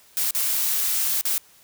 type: noise with dropouts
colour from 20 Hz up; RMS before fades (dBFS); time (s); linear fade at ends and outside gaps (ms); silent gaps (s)
blue; -23; 0.17-1.38; 0; 0.308-0.349 / 1.211-1.253
effects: white hiss -54 dBFS RMS until 1.63 s